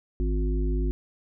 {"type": "harmonic tone with a mistuned harmonic", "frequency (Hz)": 51.91, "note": "G#1", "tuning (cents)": 0, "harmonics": [1, 3, 5, 7], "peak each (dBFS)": [-23, -36, -34, -34], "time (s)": [0.2, 0.91], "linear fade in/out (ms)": 0, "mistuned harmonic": 7, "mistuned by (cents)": -35, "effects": []}